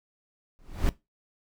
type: noise with exponential growth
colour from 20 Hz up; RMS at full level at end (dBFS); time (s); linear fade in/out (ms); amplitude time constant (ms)
brown; -19; 0.59-0.89; 0; 65
effects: noise-tail reverb RT60 0.2 s tail -18 dB re dry